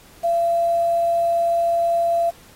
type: tone with quantisation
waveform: sine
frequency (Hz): 680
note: F5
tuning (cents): -46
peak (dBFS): -16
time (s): 0.23-2.31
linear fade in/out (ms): 20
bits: 7
effects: pink hiss -49 dBFS RMS until 2.55 s + AAC 48 kbps